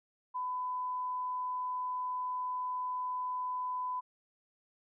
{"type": "tone", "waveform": "sine", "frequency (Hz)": 1003, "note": "B5", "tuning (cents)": 26, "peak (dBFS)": -33, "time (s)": [0.34, 4.01], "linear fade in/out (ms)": 20, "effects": []}